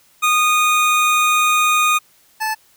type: tone pair in turn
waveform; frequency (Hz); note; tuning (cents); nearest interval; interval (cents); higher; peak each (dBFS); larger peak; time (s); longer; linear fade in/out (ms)
25% pulse; 1233 / 871.9; D#6 / A5; -16 / -16; tritone; 600; first; -9 / -15; first; 0.22-1.99 / 2.4-2.55; first; 20
effects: white hiss -54 dBFS RMS until 2.76 s